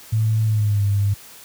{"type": "tone with pitch glide", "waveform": "sine", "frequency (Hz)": [110, 100.87], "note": ["A2", "G2"], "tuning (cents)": [0, 50], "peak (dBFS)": -15, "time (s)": [0.12, 1.14], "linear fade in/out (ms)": 10, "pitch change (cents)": -150, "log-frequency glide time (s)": [0.44, 0.83], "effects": ["white hiss -43 dBFS RMS until 1.44 s", "high-pass 60 Hz 12 dB/octave"]}